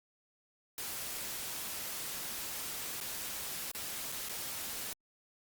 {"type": "noise with dropouts", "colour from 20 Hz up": "white", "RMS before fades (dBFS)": -40, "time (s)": [0.78, 4.93], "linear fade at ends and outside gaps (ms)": 1, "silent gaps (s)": [[3.002, 3.011], [3.715, 3.748], [4.118, 4.122], [4.287, 4.294]], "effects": ["Opus 48 kbps"]}